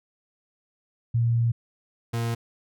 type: tone pair in turn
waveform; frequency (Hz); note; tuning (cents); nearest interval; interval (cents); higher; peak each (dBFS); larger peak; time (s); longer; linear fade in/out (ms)
sine / 40% pulse; 117 / 116.35; A#2 / A#2; +7 / -3; unison; 10; first; -19 / -24; first; 1.14-1.52 / 2.13-2.35; first; 10
effects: none